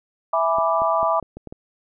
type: chord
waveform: sine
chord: E dominant seventh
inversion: none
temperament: equal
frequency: 659.3 / 830.6 / 987.8 / 1174.7 Hz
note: E5 / G#5 / B5 / D6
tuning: 0 / 0 / 0 / 0 cents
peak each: -21 / -26 / -23 / -22 dBFS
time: 0.33-1.2 s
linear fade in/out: 5 ms
type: clicks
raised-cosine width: 2 ms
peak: -22 dBFS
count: 7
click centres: 0.585 / 0.819 / 1.03 / 1.227 / 1.37 / 1.473 / 1.525 s
effects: none